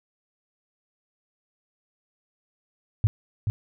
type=tone with echo; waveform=sine; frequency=106.2 Hz; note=G#2; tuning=39 cents sharp; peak=-15 dBFS; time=3.04-3.07 s; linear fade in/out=0 ms; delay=430 ms; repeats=1; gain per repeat=-6 dB; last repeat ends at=3.5 s; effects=none